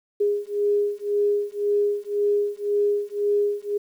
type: beating tone pair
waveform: sine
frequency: 409.7 / 411.6 Hz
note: G#4 / G#4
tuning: -24 / -16 cents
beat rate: 1.9 Hz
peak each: -23 dBFS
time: 0.2-3.78 s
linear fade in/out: 10 ms
effects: 9-bit